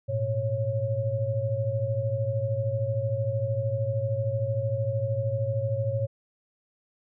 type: tone cluster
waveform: sine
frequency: 105.8 / 118.9 / 549 Hz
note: G#2 / A#2 / C#5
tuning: +33 / +35 / -17 cents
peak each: -29 dBFS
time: 0.08-6.07 s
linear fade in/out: 20 ms
effects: none